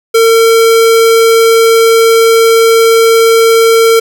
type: tone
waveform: square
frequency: 454.3 Hz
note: A#4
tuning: 45 cents flat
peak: -4 dBFS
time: 0.14-4 s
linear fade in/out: 10 ms
effects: none